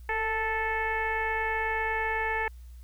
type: tone with frequency modulation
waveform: sine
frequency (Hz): 1318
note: E6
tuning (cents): -1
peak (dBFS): -26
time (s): 0.09-2.48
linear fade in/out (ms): 2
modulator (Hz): 436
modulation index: 2.1
effects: added 60 Hz sine -43 dBFS peak until 2.83 s + white hiss -65 dBFS RMS until 2.83 s